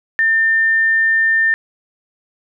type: tone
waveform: sine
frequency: 1800 Hz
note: A6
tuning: 39 cents sharp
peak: -11 dBFS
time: 0.19-1.54 s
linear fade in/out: 0 ms
effects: none